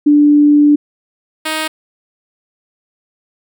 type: tone pair in turn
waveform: sine / 5% pulse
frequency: 293.7 / 313.4 Hz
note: D4 / D#4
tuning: 0 / +13 cents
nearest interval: minor second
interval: 113 cents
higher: second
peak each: -5 dBFS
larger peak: neither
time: 0.06-0.76 / 1.45-1.68 s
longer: first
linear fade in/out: 10 ms
effects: none